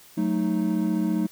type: chord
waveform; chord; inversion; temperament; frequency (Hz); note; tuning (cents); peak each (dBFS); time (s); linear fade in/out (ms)
triangle; D# diminished; first; equal; 185 / 220 / 311.1; F#3 / A3 / D#4; 0 / 0 / 0; -24; 0.17-1.27; 10
effects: white hiss -51 dBFS RMS until 1.31 s